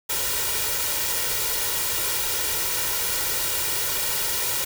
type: noise with comb filter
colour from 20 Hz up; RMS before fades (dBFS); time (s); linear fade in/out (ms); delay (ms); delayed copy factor
white; -25; 0.09-4.65; 10; 2.1; +0.7
effects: none